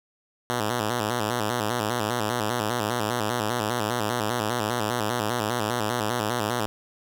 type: tone with vibrato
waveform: 5% pulse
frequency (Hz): 113.6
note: A#2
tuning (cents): -44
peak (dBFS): -13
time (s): 0.5-6.66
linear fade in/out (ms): 0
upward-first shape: square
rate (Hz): 5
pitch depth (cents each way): 120
effects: none